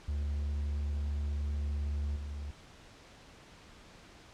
triangle tone with level steps, 72.5 Hz, D2, 22 cents flat, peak -29 / -35 dBFS, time 0.08-2.51 s, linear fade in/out 5 ms, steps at 2.16 s, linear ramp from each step 2 ms, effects pink hiss -55 dBFS RMS until 4.33 s + low-pass 6000 Hz 12 dB/octave

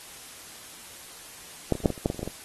clicks, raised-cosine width 2 ms, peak -9 / -21 / -30 / -6 / -15 / -30 / -9 / -14 / -30 / -21 / -17 / -19 dBFS, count 12, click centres 1.723 / 1.753 / 1.803 / 1.858 / 1.903 / 1.978 / 2.059 / 2.101 / 2.146 / 2.193 / 2.23 / 2.276 s, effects white hiss -45 dBFS RMS until 2.44 s + AAC 32 kbps

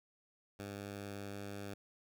10% pulse tone, 100.6 Hz, G2, 45 cents sharp, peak -35 dBFS, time 0.59-1.74 s, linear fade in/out 5 ms, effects none

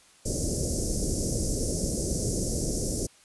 pink band-stop noise, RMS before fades -28 dBFS, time 0.25-3.07 s, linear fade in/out 10 ms, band 580 to 5300 Hz, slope 48 dB/octave, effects white hiss -57 dBFS RMS until 3.24 s + resampled to 24000 Hz

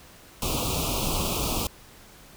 pink band-stop noise, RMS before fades -27 dBFS, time 0.42-1.67 s, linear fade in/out 2 ms, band 1300 to 2400 Hz, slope 96 dB/octave, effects pink hiss -50 dBFS RMS until 2.36 s

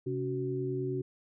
sine tone cluster, 132.9 / 283.3 / 373 Hz, C3 / C#4 / F#4, +27 / +38 / +14 cents, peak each -35 / -38 / -33 dBFS, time 0.06-1.02 s, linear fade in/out 10 ms, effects none

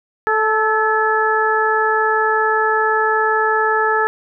harmonic tone with a mistuned harmonic, 437.4 Hz, A4, 10 cents flat, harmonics 1 / 2 / 3 / 4, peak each -19 / -19 / -19 / -19 dBFS, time 0.27-4.07 s, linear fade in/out 0 ms, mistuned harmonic 4, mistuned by -34 cents, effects none

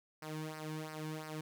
sawtooth tone with flanger, 155.56 Hz, D#3, in tune, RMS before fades -43 dBFS, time 0.22-1.41 s, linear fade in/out 5 ms, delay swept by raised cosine 0.28 to 1.58 ms, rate 2.9 Hz, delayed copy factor -0.75, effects none

